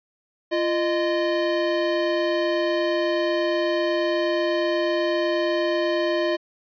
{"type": "tone pair together", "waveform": "square", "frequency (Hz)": [344.8, 615], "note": ["F4", "D#5"], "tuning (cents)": [-22, -20], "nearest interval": "minor seventh", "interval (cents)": 1002, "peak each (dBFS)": -24, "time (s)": [0.51, 6.37], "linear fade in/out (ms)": 20, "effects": ["resampled to 11025 Hz"]}